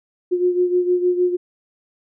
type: beating tone pair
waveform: sine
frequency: 357.5 / 364 Hz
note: F4 / F#4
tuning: +41 / -28 cents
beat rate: 6.5 Hz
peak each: -16 / -22 dBFS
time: 0.31-1.37 s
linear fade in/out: 20 ms
effects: none